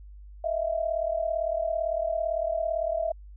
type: tone pair together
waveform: sine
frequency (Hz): 635 / 672.8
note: D#5 / E5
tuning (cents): +35 / +35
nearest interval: minor second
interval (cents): 100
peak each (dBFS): -28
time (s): 0.44-3.12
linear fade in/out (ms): 5
effects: added 50 Hz sine -43 dBFS peak until 3.36 s